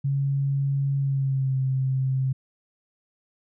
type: tone with pitch glide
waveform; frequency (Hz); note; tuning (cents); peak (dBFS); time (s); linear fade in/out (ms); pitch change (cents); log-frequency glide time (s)
sine; 138.59 to 132.1; C#3 to C3; 0 to +17; -21; 0.04-2.33; 10; -83; 0.98-1.57
effects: none